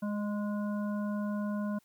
harmonic tone with a mistuned harmonic, 207.7 Hz, G#3, in tune, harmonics 1 / 3 / 5 / 7, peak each -31 / -41 / -45 / -48 dBFS, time 0.02-1.79 s, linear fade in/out 10 ms, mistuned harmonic 3, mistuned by -17 cents, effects white hiss -69 dBFS RMS until 1.84 s

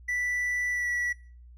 triangle tone with pitch glide, 1971 to 1946.1 Hz, B6 to B6, -4 to -26 cents, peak -25 dBFS, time 0.08-1.13 s, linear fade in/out 10 ms, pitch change -22 cents, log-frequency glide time 0.71-0.89 s, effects noise-tail reverb RT60 0.4 s tail -21 dB re dry + added 60 Hz sine -47 dBFS peak until 1.57 s

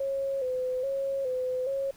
sine tone with vibrato, 527 Hz, C5, 12 cents sharp, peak -27 dBFS, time 0-1.91 s, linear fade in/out 5 ms, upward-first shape square, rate 1.2 Hz, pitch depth 61 cents each way, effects pink hiss -56 dBFS RMS until 1.96 s

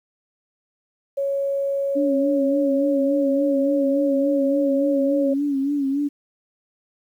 sine tone, 554.4 Hz, C#5, in tune, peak -20 dBFS, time 1.17-5.34 s, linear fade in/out 10 ms
sine tone with vibrato, 280 Hz, C#4, 18 cents sharp, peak -19 dBFS, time 1.95-6.09 s, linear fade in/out 20 ms, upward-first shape sine, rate 3.5 Hz, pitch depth 68 cents each way
effects 9-bit

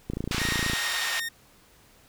click train, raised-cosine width 3 ms, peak -17 dBFS, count 19, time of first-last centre 0.1-0.734 s, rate 28.4 Hz
white band-pass noise, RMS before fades -31 dBFS, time 0.31-1.2 s, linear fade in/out 5 ms, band 860 to 4000 Hz, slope 12 dB/octave
sawtooth tone with pitch glide, 1864.7 to 1840.1 Hz, A#6 to A#6, 0 to -23 cents, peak -26 dBFS, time 0.39-1.29 s, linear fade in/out 10 ms, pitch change -23 cents, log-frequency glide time 0.68-1.08 s
effects pink hiss -57 dBFS RMS until 2.08 s

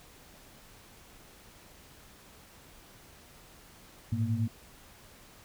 sine tone cluster, 105.2 / 115 / 231.1 Hz, G#2 / A#2 / A#3, +23 / -23 / -15 cents, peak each -30 / -32 / -33 dBFS, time 4.12-4.48 s, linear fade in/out 5 ms, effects pink hiss -55 dBFS RMS until 5.44 s

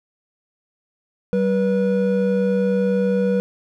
triangle tone pair together, 191.9 / 486.1 Hz, G3 / B4, -37 / -28 cents, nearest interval octave + major third, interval 1609 cents, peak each -17 dBFS, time 1.33-3.4 s, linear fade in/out 0 ms, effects none

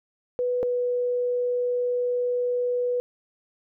sine tone pair in turn, 493.9 / 491.3 Hz, B4 / B4, 0 / -9 cents, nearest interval unison, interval 9 cents, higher first, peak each -22 dBFS, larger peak neither, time 0.39-0.63 / 0.63-3 s, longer second, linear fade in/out 0 ms, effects none

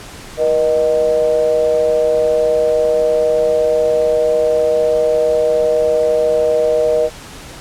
triangle ring-modulated tone, 70 Hz, C#2, 18 cents sharp, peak -6 dBFS, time 0.37-7.1 s, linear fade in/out 50 ms, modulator 548 Hz, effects pink hiss -34 dBFS RMS until 7.6 s + low-pass 10000 Hz 12 dB/octave

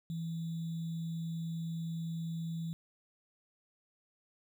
sine tone with sample-and-hold, 164.81 Hz, E3, in tune, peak -35 dBFS, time 0.1-2.73 s, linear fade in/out 0 ms, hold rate 3675 Hz, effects none

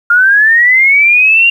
sine linear sweep, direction up, 1396.9 to 2794 Hz, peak -4 dBFS, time 0.1-1.5 s, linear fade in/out 5 ms, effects 7-bit

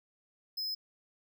square tone, 5100 Hz, D#8, 42 cents sharp, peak -34 dBFS, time 0.57-0.75 s, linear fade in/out 10 ms, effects none

